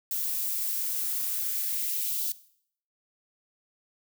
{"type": "noise with high-pass filter sweep", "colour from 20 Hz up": "violet", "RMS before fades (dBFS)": -30, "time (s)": [0.11, 2.32], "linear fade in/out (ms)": 2, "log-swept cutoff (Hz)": [260, 3700], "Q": 1.6, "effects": ["noise-tail reverb RT60 0.6 s tail -17 dB re dry"]}